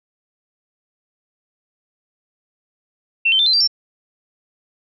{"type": "tone with pitch steps", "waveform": "sine", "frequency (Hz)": [2700, 3101, 3563, 4092, 4701, 5400], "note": ["E7", "G7", "A7", "C8", "D8", "E8"], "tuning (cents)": [41, -19, 21, -39, 1, 41], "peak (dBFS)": -12, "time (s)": [3.25, 3.676], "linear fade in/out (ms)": 10, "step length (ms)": 71, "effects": []}